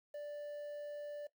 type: tone with quantisation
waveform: triangle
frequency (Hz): 587.3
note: D5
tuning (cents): 0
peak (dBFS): -40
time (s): 0.14-1.27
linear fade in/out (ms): 5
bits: 11
effects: noise-tail reverb RT60 0.1 s tail -17 dB re dry